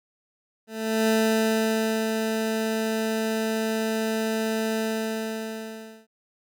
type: tone with ADSR envelope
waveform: 20% pulse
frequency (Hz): 221.1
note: A3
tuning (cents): +9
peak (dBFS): -14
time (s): 0.67-6.07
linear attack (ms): 410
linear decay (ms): 1000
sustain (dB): -5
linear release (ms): 1300
effects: none